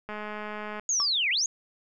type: click train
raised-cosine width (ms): 0.5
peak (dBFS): -22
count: 150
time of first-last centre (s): 0.09-0.796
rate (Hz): 211
type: linear two-way sweep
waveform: sine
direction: down then up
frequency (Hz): 6820 to 1921 to 6820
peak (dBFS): -23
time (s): 0.89-1.46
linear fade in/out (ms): 2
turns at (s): 1.3
type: tone with exponential decay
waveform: triangle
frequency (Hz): 1144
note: D6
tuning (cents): -46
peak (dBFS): -25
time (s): 1-1.1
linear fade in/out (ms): 0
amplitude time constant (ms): 21
effects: none